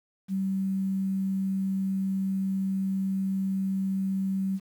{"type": "tone", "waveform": "sine", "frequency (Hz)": 192.3, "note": "G3", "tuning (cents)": -33, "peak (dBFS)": -25, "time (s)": [0.28, 4.6], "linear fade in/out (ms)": 50, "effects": ["9-bit"]}